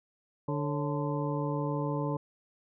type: harmonic tone with a mistuned harmonic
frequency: 146.83 Hz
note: D3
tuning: in tune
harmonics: 1 / 2 / 3 / 4 / 6 / 7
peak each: -32 / -35 / -37 / -38 / -40 / -40 dBFS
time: 0.48-2.17 s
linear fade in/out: 5 ms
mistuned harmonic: 4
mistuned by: -100 cents
effects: none